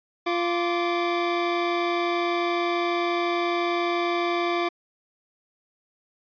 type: tone pair together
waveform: 25% pulse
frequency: 346.7 / 1166.2 Hz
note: F4 / D6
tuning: -13 / -13 cents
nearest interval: octave + major sixth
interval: 2100 cents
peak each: -20 / -25 dBFS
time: 0.26-4.69 s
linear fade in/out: 10 ms
effects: resampled to 11025 Hz